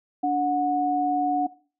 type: tone pair together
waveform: sine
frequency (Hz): 290.5 / 732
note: D4 / F#5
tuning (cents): -19 / -19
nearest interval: octave + major third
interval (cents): 1600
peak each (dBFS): -25 / -22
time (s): 0.23-1.47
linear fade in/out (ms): 10
effects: noise-tail reverb RT60 0.4 s tail -19 dB re dry